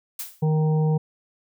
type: noise with exponential decay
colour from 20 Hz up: blue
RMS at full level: -28 dBFS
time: 0.19-0.45 s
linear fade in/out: 5 ms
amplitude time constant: 56 ms
type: harmonic tone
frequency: 155.56 Hz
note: D#3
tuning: in tune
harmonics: 1 / 3 / 5 / 6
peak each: -18 / -28 / -35 / -40 dBFS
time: 0.42-0.98 s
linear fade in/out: 10 ms
effects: none